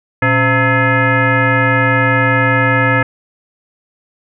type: tone with frequency modulation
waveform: sine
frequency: 910 Hz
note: A#5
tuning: 42 cents flat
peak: -9 dBFS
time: 0.22-3.03 s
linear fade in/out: 5 ms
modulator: 395 Hz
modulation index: 3
effects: none